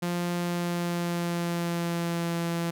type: tone with pitch glide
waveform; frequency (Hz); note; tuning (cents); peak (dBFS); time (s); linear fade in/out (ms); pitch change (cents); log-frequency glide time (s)
sawtooth; 174.61 to 169.35; F3 to E3; 0 to +47; -23; 0.02-2.71; 10; -53; 0.35-2.37
effects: none